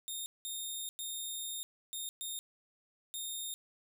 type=tone bursts at uneven times; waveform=15% pulse; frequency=3672 Hz; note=A#7; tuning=27 cents flat; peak=-31 dBFS; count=6; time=0.08-0.26 / 0.45-0.89 / 0.99-1.63 / 1.93-2.09 / 2.21-2.39 / 3.14-3.54 s; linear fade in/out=0 ms; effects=none